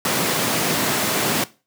pink high-pass noise, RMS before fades -21 dBFS, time 0.05-1.44 s, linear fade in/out 2 ms, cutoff 140 Hz, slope 24 dB/octave, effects noise-tail reverb RT60 0.3 s tail -18 dB re dry

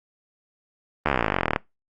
slowing click train, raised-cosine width 0.5 ms, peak -5 dBFS, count 27, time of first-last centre 1.06-1.561 s, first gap 13 ms, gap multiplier 1.03, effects noise-tail reverb RT60 0.2 s tail -24 dB re dry + Opus 32 kbps

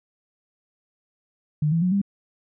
sine tone with pitch steps, 151 / 165.62 / 181.66 / 199.25 Hz, D3 / E3 / F#3 / G3, +48 / +8 / -32 / +28 cents, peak -18 dBFS, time 1.62-2.016 s, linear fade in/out 5 ms, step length 99 ms, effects none

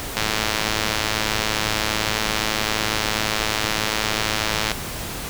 click train, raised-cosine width 0.2 ms, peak -3 dBFS, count 492, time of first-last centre 0.17-4.716 s, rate 108 Hz, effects pink hiss -30 dBFS RMS until 5.29 s

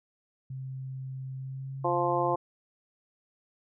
sine tone with pitch glide, 131.9 to 136.55 Hz, C3 to C#3, +14 to -26 cents, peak -35 dBFS, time 0.5-2.35 s, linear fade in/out 5 ms, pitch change +60 cents, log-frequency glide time 1.37-1.98 s
harmonic tone, 174.61 Hz, F3, in tune, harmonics 2 / 3 / 4 / 5 / 6, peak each -31 / -31 / -31 / -31 / -31 dBFS, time 1.84-2.36 s, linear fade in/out 10 ms
effects none

